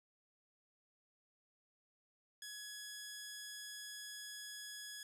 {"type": "tone", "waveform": "10% pulse", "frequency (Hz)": 1680, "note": "G#6", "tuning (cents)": 19, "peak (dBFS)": -38, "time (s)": [2.42, 5.03], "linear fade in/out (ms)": 2, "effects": []}